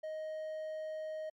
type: tone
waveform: triangle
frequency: 625 Hz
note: D#5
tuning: 8 cents sharp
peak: -36 dBFS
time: 0.03-1.3 s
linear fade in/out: 10 ms
effects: MP3 64 kbps